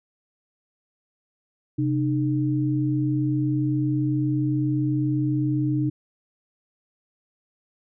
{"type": "tone pair together", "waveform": "sine", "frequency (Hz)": [131.28, 303.7], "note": ["C3", "D#4"], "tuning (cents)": [6, -42], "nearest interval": "octave + minor third", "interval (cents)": 1452, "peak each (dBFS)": -23, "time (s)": [1.78, 5.9], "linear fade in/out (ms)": 10, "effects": []}